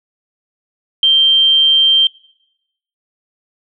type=tone with amplitude modulation; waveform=sine; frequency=3150 Hz; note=G7; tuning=8 cents sharp; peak=-6 dBFS; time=1.03-2.07 s; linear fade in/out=2 ms; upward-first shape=sine; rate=151 Hz; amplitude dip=25%; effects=noise-tail reverb RT60 0.9 s tail -24 dB re dry